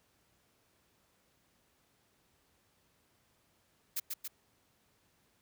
blue noise with echo, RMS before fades -34 dBFS, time 3.96-4 s, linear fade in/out 10 ms, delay 140 ms, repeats 2, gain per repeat -3 dB, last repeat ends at 4.28 s, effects pink hiss -72 dBFS RMS until 5.41 s + high-pass 60 Hz 12 dB/octave

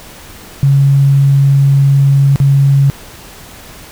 sine tone with dropouts, 138.59 Hz, C#3, in tune, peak -5 dBFS, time 0.63-2.9 s, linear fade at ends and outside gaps 0 ms, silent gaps 2.359-2.401 s, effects pink hiss -34 dBFS RMS until 3.91 s

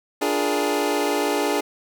25% pulse chord, Bb dominant seventh, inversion first, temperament equal, 293.7 / 349.2 / 415.3 / 466.2 Hz, D4 / F4 / Ab4 / Bb4, 0 / 0 / 0 / 0 cents, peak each -21 / -25 / -20 / -25 dBFS, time 0.21-1.61 s, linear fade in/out 10 ms, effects none

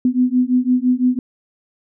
sine beating tone pair, 248.2 / 254.1 Hz, B3 / B3, +9 / +49 cents, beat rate 5.9 Hz, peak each -16 dBFS, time 0.05-1.19 s, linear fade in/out 2 ms, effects none

